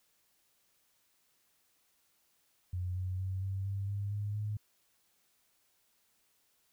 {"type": "tone with pitch steps", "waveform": "sine", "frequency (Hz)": [90.4, 92.41, 94.46, 96.55, 98.7, 100.89, 103.13, 105.41], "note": ["F#2", "F#2", "F#2", "G2", "G2", "G#2", "G#2", "G#2"], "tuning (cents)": [-40, -2, 36, -26, 12, -50, -12, 26], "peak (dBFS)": -33, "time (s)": [2.73, 4.57], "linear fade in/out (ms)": 5, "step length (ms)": 230, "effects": ["white hiss -73 dBFS RMS until 6.72 s"]}